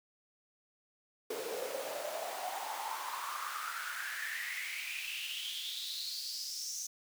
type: noise with high-pass filter sweep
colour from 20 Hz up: pink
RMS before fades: -40 dBFS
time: 1.3-6.87 s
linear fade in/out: 5 ms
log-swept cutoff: 420 to 6200 Hz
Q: 6.9
effects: none